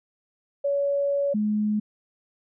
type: tone pair in turn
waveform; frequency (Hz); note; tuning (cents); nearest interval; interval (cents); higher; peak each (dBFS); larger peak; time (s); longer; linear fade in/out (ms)
sine; 564 / 211.3; C#5 / G#3; +30 / +30; octave + perfect fourth; 1700; first; -21; neither; 0.64-1.34 / 1.34-1.8; first; 10
effects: none